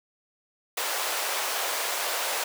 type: high-pass noise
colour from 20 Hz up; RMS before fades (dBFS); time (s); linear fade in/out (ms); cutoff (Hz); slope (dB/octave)
pink; -29; 0.77-2.44; 5; 530; 24
effects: none